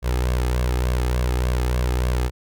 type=tone with flanger; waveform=sawtooth; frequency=61.74 Hz; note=B1; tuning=in tune; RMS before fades=-21 dBFS; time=0.02-2.31 s; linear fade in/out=50 ms; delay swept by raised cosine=1.8 to 2.42 ms; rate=3.4 Hz; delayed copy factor=+0.6; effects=none